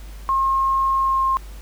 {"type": "tone with pitch glide", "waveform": "sine", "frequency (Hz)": [1073, 1064.4], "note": ["C6", "C6"], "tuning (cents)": [43, 29], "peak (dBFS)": -16, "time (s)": [0.29, 1.37], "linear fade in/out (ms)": 0, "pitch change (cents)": -14, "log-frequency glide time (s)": [0.98, 1.25], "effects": ["added 50 Hz sine -34 dBFS peak until 1.61 s", "pink hiss -47 dBFS RMS until 1.61 s"]}